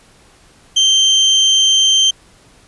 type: tone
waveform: 35% pulse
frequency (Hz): 3136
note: G7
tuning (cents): 0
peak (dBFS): -7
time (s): 0.76-2.11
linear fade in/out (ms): 10
effects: pink hiss -48 dBFS RMS until 2.67 s + resampled to 24000 Hz